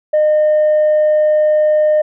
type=tone; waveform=sine; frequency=610 Hz; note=D#5; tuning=34 cents flat; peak=-7 dBFS; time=0.13-2.02 s; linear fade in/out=10 ms; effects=tanh soft clip ceiling -7 dBFS